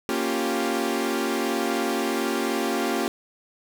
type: chord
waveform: sawtooth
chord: G half-diminished seventh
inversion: first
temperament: equal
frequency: 233.1 / 277.2 / 349.2 / 392 Hz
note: Bb3 / Db4 / F4 / G4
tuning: 0 / 0 / 0 / 0 cents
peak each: -25 dBFS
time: 0.09-3.08 s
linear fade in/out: 0 ms
effects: none